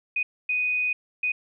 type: tone bursts at uneven times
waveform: sine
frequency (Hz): 2489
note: D#7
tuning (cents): 0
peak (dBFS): -22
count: 3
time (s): 0.16-0.23 / 0.49-0.93 / 1.23-1.32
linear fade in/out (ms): 5
effects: none